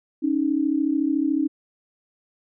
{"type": "tone pair together", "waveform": "sine", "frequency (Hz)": [277.3, 311.1], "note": ["C#4", "D#4"], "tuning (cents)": [1, 0], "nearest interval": "major second", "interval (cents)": 199, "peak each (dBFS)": -22, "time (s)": [0.22, 1.48], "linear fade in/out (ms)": 20, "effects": []}